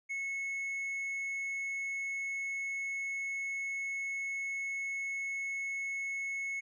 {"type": "tone with tanh clipping", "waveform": "triangle", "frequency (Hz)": 2193, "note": "C#7", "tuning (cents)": -19, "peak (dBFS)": -35, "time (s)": [0.09, 6.61], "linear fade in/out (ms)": 20, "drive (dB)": 8, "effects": []}